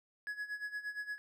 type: tone with tremolo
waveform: triangle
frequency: 1682 Hz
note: G#6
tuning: 22 cents sharp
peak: -34 dBFS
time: 0.27-1.18 s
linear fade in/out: 0 ms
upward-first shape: sine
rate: 8.6 Hz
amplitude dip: 80%
effects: none